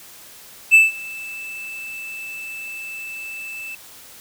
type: tone with ADSR envelope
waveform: triangle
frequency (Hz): 2637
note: E7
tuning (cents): 0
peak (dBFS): -4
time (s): 0.71-3.75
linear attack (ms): 32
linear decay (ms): 170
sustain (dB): -24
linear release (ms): 3
effects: white hiss -43 dBFS RMS until 4.2 s